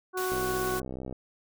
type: harmonic tone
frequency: 370 Hz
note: F#4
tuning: in tune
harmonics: 1 / 2 / 3 / 4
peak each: -30 / -37 / -35 / -37 dBFS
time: 0.13-0.82 s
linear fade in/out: 50 ms
type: noise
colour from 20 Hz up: white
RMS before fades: -38 dBFS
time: 0.17-0.8 s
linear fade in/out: 5 ms
type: click train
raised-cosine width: 2 ms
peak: -24 dBFS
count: 53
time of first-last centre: 0.32-1.126 s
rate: 64.5 Hz
effects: none